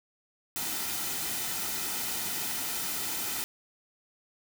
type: noise with comb filter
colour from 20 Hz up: white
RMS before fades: -33 dBFS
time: 0.56-3.44 s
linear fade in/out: 0 ms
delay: 1.8 ms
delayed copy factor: -0.5
effects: none